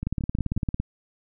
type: two click trains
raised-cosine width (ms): 5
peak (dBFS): -13 / -17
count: 14 / 4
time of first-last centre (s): 0.07-0.8 / 0.03-0.566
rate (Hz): 17.8 / 5.6
effects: none